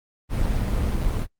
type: noise with amplitude modulation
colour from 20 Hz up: brown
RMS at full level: -21 dBFS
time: 0.29-1.27 s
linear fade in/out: 50 ms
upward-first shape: sine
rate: 164 Hz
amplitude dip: 40%
effects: noise-tail reverb RT60 0.1 s tail -21 dB re dry + Opus 24 kbps